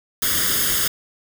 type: noise with comb filter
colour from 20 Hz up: white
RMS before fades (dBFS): -20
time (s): 0.22-0.88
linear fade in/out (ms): 5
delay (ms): 0.6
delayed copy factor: +0.8
effects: none